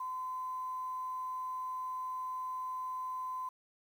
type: tone with quantisation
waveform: sine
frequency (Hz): 1023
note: C6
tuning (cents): -39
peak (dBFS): -36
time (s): 0-3.49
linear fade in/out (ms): 5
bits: 10
effects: none